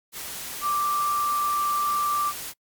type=tone in noise; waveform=sine; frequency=1174.7 Hz; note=D6; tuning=in tune; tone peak=-22 dBFS; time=0.61-2.33 s; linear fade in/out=50 ms; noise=white; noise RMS=-35 dBFS; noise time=0.12-2.54 s; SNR=+10 dB; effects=noise-tail reverb RT60 0.1 s tail -26 dB re dry + Opus 48 kbps